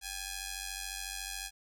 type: ring-modulated tone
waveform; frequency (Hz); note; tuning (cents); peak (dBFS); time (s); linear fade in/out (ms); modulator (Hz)
5% pulse; 830; G#5; -1; -23; 0.01-1.51; 50; 877
effects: none